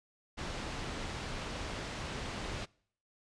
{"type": "low-pass noise", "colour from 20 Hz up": "pink", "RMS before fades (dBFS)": -40, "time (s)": [0.37, 2.66], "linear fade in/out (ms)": 20, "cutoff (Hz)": 5100, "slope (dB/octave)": 12, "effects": ["noise-tail reverb RT60 0.6 s tail -25 dB re dry", "resampled to 22050 Hz"]}